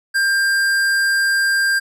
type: tone with hard clipping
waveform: triangle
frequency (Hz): 1593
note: G6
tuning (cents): +27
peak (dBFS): -16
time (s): 0.14-1.8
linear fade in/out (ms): 20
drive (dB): 17
effects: none